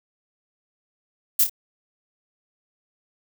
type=noise with echo; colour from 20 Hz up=violet; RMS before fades=-17 dBFS; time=1.39-1.44 s; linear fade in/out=5 ms; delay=28 ms; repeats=2; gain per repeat=-8 dB; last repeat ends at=1.496 s; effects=none